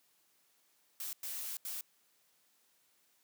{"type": "noise bursts at uneven times", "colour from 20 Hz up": "blue", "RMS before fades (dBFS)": -41, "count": 3, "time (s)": [[1, 1.13], [1.23, 1.57], [1.65, 1.81]], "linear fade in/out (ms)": 2, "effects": ["white hiss -72 dBFS RMS until 3.23 s", "high-pass 150 Hz 12 dB/octave"]}